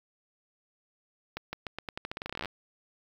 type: accelerating click train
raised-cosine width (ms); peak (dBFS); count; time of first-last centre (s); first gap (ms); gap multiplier
0.3; -19; 21; 1.37-2.457; 160; 0.86
effects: 8-bit